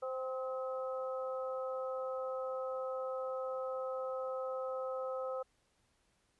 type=harmonic tone with a mistuned harmonic; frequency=260.7 Hz; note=C4; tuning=6 cents flat; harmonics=2 / 3 / 4 / 5; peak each=-37 / -48 / -53 / -44 dBFS; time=0.02-5.43 s; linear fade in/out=10 ms; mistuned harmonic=5; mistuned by=-28 cents; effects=pink hiss -75 dBFS RMS until 6.39 s + resampled to 24000 Hz